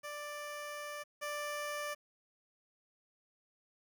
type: tone pair in turn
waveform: 15% pulse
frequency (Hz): 589 / 589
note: D5 / D5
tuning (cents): +5 / +5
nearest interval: unison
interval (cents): 0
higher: neither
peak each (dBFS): -35 / -31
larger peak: second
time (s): 0.03-1.04 / 1.21-1.95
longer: first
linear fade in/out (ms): 20
effects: 11-bit